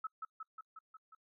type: tone with echo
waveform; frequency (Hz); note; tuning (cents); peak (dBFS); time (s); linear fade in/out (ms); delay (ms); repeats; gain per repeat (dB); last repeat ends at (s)
sine; 1300; E6; -24; -36; 0.04-0.07; 5; 180; 6; -3; 1.15
effects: noise-tail reverb RT60 0.1 s tail -26 dB re dry